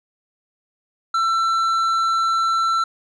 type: tone with tanh clipping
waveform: triangle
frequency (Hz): 1340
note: E6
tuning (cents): +28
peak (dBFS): -18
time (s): 1.14-2.84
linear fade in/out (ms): 5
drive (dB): 12
effects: none